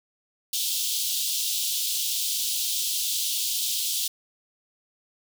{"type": "high-pass noise", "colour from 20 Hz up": "pink", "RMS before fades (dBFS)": -27, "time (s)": [0.53, 4.08], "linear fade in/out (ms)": 5, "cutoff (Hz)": 3100, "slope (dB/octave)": 48, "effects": []}